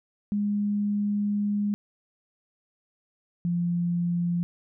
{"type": "tone pair in turn", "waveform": "sine", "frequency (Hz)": [205.5, 173.34], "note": ["G#3", "F3"], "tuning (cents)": [-18, -13], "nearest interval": "minor third", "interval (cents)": 295, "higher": "first", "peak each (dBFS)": -23, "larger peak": "neither", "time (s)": [[0.32, 1.74], [3.45, 4.43]], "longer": "first", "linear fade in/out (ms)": 0, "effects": []}